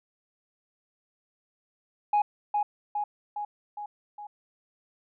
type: tone with echo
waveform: sine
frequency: 830.6 Hz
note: G#5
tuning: in tune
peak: -18 dBFS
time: 2.13-2.22 s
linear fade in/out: 5 ms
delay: 410 ms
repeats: 5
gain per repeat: -4 dB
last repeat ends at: 4.27 s
effects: tanh soft clip ceiling -18 dBFS